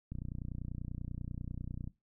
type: click train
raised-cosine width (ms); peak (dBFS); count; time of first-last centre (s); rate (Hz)
5; -28; 54; 0.12-1.875; 30.2
effects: noise-tail reverb RT60 0.2 s tail -18 dB re dry